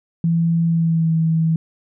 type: tone with pitch glide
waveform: sine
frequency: 166.8 to 161.96 Hz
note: E3 to E3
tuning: +21 to -30 cents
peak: -14 dBFS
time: 0.24-1.56 s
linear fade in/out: 2 ms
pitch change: -51 cents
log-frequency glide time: 0.66-1.13 s
effects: none